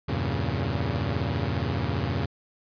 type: chord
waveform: sawtooth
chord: E diminished seventh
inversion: none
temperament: equal with one note detuned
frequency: 82.41 / 97.21 / 116.54 / 138.59 Hz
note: E2 / G2 / Bb2 / Db3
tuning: 0 / -14 / 0 / 0 cents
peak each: -27 dBFS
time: 0.08-2.26 s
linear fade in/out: 10 ms
effects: resampled to 11025 Hz